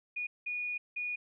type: tone bursts at uneven times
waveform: sine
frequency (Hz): 2454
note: D#7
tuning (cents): -25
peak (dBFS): -33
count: 3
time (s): 0.16-0.27 / 0.46-0.78 / 0.96-1.16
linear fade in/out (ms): 10
effects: none